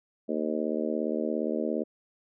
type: harmonic tone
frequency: 77.3 Hz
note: D#2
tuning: 11 cents flat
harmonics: 3 / 4 / 5 / 6 / 7 / 8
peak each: -32 / -33 / -34 / -35 / -35 / -36 dBFS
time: 0.28-1.84 s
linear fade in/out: 20 ms
effects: none